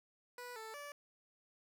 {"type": "tone with pitch steps", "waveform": "15% pulse", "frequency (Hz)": [490.8, 441.6, 579], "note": ["B4", "A4", "D5"], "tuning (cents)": [-11, 6, -25], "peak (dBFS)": -40, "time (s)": [0.38, 0.92], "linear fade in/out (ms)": 2, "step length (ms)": 180, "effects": []}